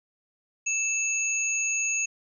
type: tone pair together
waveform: sine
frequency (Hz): 2633 / 6642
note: E7 / G#8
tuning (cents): -3 / -1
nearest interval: octave + major third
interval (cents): 1602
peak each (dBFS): -27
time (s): 0.66-2.06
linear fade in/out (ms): 10
effects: none